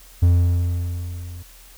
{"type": "tone with level ramp", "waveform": "triangle", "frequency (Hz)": 87.31, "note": "F2", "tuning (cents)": 0, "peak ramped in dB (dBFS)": [-8, -31], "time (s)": [0.22, 1.43], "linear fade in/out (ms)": 10, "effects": ["added 41 Hz sine -46 dBFS peak until 1.77 s", "white hiss -48 dBFS RMS until 1.77 s"]}